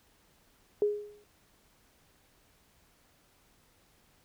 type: tone with exponential decay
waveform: sine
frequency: 415.3 Hz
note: G#4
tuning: in tune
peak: -21 dBFS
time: 0.82-1.24 s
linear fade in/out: 1 ms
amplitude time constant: 91 ms
effects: pink hiss -66 dBFS RMS until 4.24 s